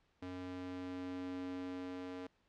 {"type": "tone with high-pass filter sweep", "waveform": "square", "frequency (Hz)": 91.2, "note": "F#2", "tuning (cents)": -24, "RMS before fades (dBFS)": -44, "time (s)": [0.22, 2.27], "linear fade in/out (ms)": 5, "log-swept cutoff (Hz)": [190, 340], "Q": 2.8, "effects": ["pink hiss -75 dBFS RMS until 2.48 s", "low-pass 4000 Hz 12 dB/octave"]}